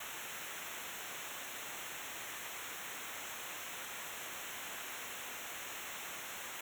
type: noise with comb filter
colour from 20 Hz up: pink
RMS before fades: -45 dBFS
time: 0-6.61 s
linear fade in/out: 5 ms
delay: 0.21 ms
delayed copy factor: -1
effects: none